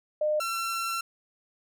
sine / sawtooth tone pair in turn, 607 / 1352.9 Hz, D#5 / E6, -43 / +45 cents, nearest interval octave + major second, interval 1388 cents, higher second, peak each -23 / -25 dBFS, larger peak first, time 0.21-0.4 / 0.4-1.01 s, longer second, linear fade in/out 5 ms, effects none

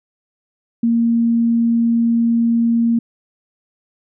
sine tone, 232.2 Hz, A#3, 7 cents flat, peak -12 dBFS, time 0.83-2.99 s, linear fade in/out 5 ms, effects none

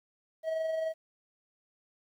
triangle tone with amplitude modulation, 642 Hz, E5, 46 cents flat, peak -26 dBFS, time 0.43-0.94 s, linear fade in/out 50 ms, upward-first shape sine, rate 23.2 Hz, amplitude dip 35%, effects 11-bit

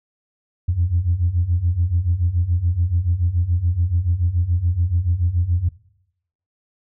sine beating tone pair, 83.2 / 90.2 Hz, E2 / F#2, +17 / -44 cents, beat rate 7 Hz, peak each -21 / -17 dBFS, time 0.68-5.69 s, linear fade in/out 10 ms, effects noise-tail reverb RT60 0.8 s tail -20 dB re dry + tanh soft clip ceiling -9 dBFS

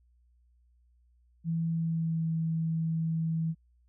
sine tone with pitch glide, 164.81 to 162.26 Hz, E3 to E3, 0 to -27 cents, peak -27 dBFS, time 1.44-3.55 s, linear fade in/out 50 ms, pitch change -27 cents, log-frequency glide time 1.69-2.27 s, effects added 60 Hz sine -62 dBFS peak until 3.88 s

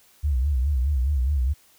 sine tone with vibrato, 67.8 Hz, C#2, 38 cents flat, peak -19 dBFS, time 0.23-1.54 s, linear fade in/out 20 ms, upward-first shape sine, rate 4.8 Hz, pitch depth 170 cents each way, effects white hiss -57 dBFS RMS until 1.78 s

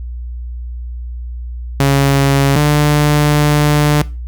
sawtooth tone pair in turn, 138.59 / 148.26 Hz, C#3 / D3, 0 / +17 cents, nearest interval minor second, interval 117 cents, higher second, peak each -5 dBFS, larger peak neither, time 1.8-2.56 / 2.56-4.02 s, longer second, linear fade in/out 2 ms, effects noise-tail reverb RT60 0.3 s tail -19 dB re dry + added 60 Hz sine -22 dBFS peak until 4.27 s

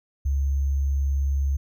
sine tone with sample-and-hold, 69.3 Hz, C#2, in tune, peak -20 dBFS, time 0.25-1.57 s, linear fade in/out 10 ms, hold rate 6300 Hz, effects none

